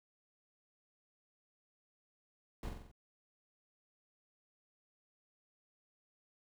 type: noise with echo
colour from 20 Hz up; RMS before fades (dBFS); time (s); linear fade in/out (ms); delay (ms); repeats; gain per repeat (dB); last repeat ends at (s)
brown; -41; 2.63-2.69; 2; 45; 5; -4; 2.915
effects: none